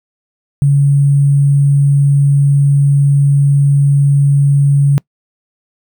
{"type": "tone with sample-and-hold", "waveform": "sine", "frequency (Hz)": 141, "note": "C#3", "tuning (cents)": 30, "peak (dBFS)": -6, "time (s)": [0.62, 4.98], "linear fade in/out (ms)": 0, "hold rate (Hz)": 8820, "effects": ["noise-tail reverb RT60 0.1 s tail -25 dB re dry"]}